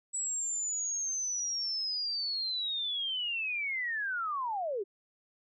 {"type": "linear sweep", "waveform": "sine", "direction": "down", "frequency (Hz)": [7850, 366.5], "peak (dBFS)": -31, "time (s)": [0.13, 4.84], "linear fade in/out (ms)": 20, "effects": []}